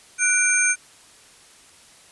sine tone cluster, 1480 / 2355 / 6360 / 8720 Hz, F#6 / D7 / G8 / C#9, 0 / +4 / +24 / -29 cents, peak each -22 dBFS, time 0.18-0.76 s, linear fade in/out 50 ms, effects white hiss -50 dBFS RMS until 2.11 s + resampled to 24000 Hz

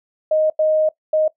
sine tone bursts at uneven times, 622.3 Hz, D#5, in tune, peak -13 dBFS, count 3, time 0.31-0.5 / 0.59-0.89 / 1.13-1.28 s, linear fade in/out 5 ms, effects noise-tail reverb RT60 0.1 s tail -19 dB re dry

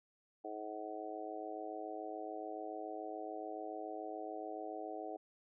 harmonic tone, 107 Hz, A2, 48 cents flat, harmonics 3 / 4 / 5 / 6 / 7, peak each -48 / -48 / -51 / -48 / -46 dBFS, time 0.44-5.17 s, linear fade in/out 10 ms, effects none

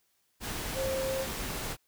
sine tone in noise, 531 Hz, C5, 25 cents sharp, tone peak -30 dBFS, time 0.74-1.27 s, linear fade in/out 50 ms, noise pink, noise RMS -36 dBFS, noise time 0.4-1.77 s, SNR +3 dB, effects white hiss -73 dBFS RMS until 1.87 s

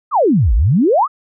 sine exponential two-way sweep, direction down then up, 1318.5 to 47.12 to 1318.5 Hz, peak -9 dBFS, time 0.11-1.08 s, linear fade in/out 50 ms, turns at 0.54 s, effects none

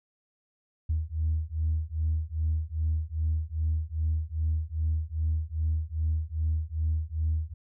sine beating tone pair, 77.78 / 80.28 Hz, D#2 / E2, 0 / -45 cents, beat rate 2.5 Hz, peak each -28 dBFS, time 0.89-7.54 s, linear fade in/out 10 ms, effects tanh soft clip ceiling -19 dBFS

